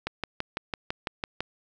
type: click train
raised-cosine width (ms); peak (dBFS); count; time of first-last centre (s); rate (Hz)
0.3; -13; 9; 0.07-1.406; 5.99
effects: none